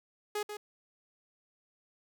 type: tone with echo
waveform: sawtooth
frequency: 417.9 Hz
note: G#4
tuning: 11 cents sharp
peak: -28 dBFS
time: 0.35-0.43 s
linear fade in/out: 5 ms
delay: 140 ms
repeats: 1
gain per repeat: -7 dB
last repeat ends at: 0.57 s
effects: none